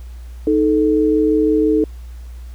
sine tone pair together, 311.1 / 436.9 Hz, D#4 / A4, 0 / -12 cents, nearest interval tritone, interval 588 cents, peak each -14 / -15 dBFS, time 0.47-1.84 s, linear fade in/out 2 ms, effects added 60 Hz sine -30 dBFS peak until 2.54 s + pink hiss -51 dBFS RMS until 2.54 s

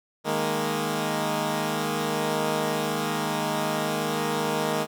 10% pulse chord, D# suspended fourth, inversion none, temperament equal, 155.56 / 207.7 / 233.1 Hz, D#3 / G#3 / A#3, 0 / 0 / 0 cents, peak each -21 dBFS, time 0.24-4.87 s, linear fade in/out 50 ms, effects none

